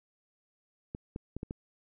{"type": "clicks", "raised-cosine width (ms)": 3, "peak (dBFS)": -24, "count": 5, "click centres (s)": [0.949, 1.161, 1.366, 1.431, 1.509], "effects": []}